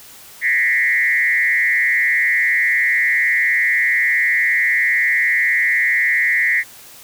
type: tone with frequency modulation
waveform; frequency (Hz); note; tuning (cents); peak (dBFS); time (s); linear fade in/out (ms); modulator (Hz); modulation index
sine; 1975.5; B6; 0; -13; 0.41-6.64; 50; 141; 1.3
effects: white hiss -41 dBFS RMS until 7.03 s